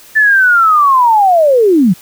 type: linear sweep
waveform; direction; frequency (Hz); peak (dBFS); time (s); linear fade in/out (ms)
sine; down; 1769 to 160.8; -5; 0.15-1.94; 20
effects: white hiss -39 dBFS RMS until 2.01 s